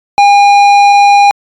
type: tone with tanh clipping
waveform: sine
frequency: 810 Hz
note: G#5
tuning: 43 cents flat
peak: -4 dBFS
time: 0.18-1.31 s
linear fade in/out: 0 ms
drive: 12 dB
effects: AAC 64 kbps